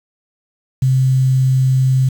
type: tone with quantisation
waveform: sine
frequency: 130.81 Hz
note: C3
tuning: in tune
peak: -10 dBFS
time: 0.82-2.09 s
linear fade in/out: 5 ms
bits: 6
effects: none